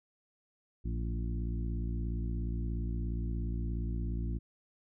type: harmonic tone with a mistuned harmonic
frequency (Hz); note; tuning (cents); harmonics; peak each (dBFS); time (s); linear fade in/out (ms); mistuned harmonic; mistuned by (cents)
57; A#1; -38; 1 / 2 / 3 / 4 / 5 / 6; -33 / -39 / -43 / -45 / -47 / -49; 0.84-4.39; 20; 3; +48
effects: none